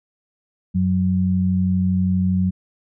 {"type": "tone pair together", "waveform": "sine", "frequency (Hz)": [92.5, 185], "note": ["F#2", "F#3"], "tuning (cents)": [0, 0], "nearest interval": "octave", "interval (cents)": 1200, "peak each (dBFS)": [-21, -17], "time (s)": [0.74, 2.51], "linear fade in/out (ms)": 20, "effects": []}